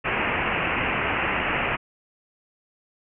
white low-pass noise, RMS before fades -25 dBFS, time 0.04-1.77 s, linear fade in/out 20 ms, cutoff 2800 Hz, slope 96 dB/octave, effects none

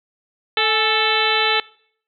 harmonic tone with a mistuned harmonic, 440 Hz, A4, in tune, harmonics 1 / 2 / 3 / 4 / 5 / 6 / 7 / 8 / 9, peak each -24 / -24 / -24 / -24 / -24 / -24 / -24 / -24 / -24 dBFS, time 0.57-1.6 s, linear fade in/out 2 ms, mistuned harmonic 2, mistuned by -66 cents, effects noise-tail reverb RT60 0.6 s tail -23 dB re dry

